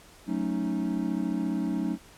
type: chord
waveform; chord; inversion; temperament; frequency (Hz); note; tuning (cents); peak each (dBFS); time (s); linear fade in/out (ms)
triangle; D# half-diminished seventh; first; equal; 185 / 220 / 277.2 / 311.1; F#3 / A3 / C#4 / D#4; 0 / 0 / 0 / 0; -30; 0.26-1.98; 50
effects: pink hiss -53 dBFS RMS until 2.17 s + low-pass 12000 Hz 12 dB/octave